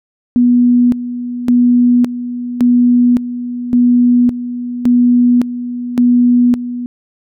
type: tone with tremolo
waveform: sine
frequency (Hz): 244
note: B3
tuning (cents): -21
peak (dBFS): -6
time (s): 0.36-6.86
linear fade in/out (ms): 0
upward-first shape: square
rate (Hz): 0.89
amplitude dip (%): 75
effects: none